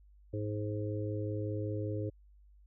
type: harmonic tone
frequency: 105.2 Hz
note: G#2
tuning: 23 cents sharp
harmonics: 1 / 3 / 4 / 5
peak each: -35 / -40 / -41 / -42 dBFS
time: 0.33-2.1 s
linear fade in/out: 10 ms
effects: added 50 Hz sine -57 dBFS peak until 2.66 s